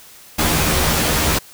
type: noise with comb filter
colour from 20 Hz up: pink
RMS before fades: -17 dBFS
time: 0.38-1.39 s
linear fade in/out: 10 ms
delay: 13 ms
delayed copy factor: +0.75
effects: white hiss -43 dBFS RMS until 1.53 s